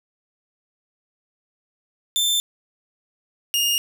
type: tone pair in turn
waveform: sawtooth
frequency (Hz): 3555 / 2838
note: A7 / F7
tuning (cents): +17 / +27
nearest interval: major third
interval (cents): 390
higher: first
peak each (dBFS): -15 / -15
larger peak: neither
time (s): 2.16-2.4 / 3.54-3.78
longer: neither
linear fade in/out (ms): 0
effects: none